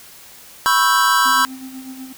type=chord; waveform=square; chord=C# half-diminished seventh; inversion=third; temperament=equal with one note detuned; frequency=987.8 / 1094.7 / 1318.5 / 1568 Hz; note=B5 / C#6 / E6 / G6; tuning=0 / -22 / 0 / 0 cents; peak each=-19 dBFS; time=0.66-1.45 s; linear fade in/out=0 ms
type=tone with tremolo; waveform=triangle; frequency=261.6 Hz; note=C4; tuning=in tune; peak=-27 dBFS; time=1.25-2.13 s; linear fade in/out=10 ms; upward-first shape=sine; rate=8.1 Hz; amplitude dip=55%
effects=white hiss -42 dBFS RMS until 2.17 s